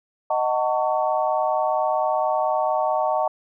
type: chord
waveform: sine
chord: D# half-diminished seventh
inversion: none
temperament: just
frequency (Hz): 622.3 / 746.7 / 896 / 1120.1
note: D#5 / F#5 / A5 / C#6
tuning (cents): 0 / +16 / +31 / +18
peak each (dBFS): -23 / -24 / -25 / -28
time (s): 0.3-3.28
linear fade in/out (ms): 5
effects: none